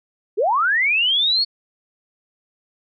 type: linear sweep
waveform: sine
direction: up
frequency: 356.8 to 4435 Hz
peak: -15 dBFS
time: 0.37-1.45 s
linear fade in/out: 20 ms
effects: none